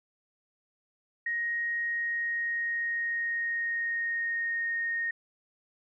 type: tone with pitch glide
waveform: sine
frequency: 1876 to 1853.4 Hz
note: A#6 to A#6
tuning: +11 to -10 cents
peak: -28 dBFS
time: 1.26-5.11 s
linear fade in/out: 5 ms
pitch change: -21 cents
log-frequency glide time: 1.7-4.73 s
effects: none